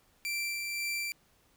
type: tone with tremolo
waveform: sawtooth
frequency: 2349 Hz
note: D7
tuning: in tune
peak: -28 dBFS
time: 0.25-1.12 s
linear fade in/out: 0 ms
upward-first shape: sine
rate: 1.9 Hz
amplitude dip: 30%
effects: pink hiss -67 dBFS RMS until 1.56 s